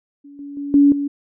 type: tone with level steps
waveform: sine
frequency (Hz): 284.3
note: C#4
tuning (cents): +44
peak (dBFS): -38 / -30 / -24 / -8 / -19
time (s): 0.24-1.08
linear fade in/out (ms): 10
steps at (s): 0.39 / 0.57 / 0.74 / 0.92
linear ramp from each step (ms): 2
effects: none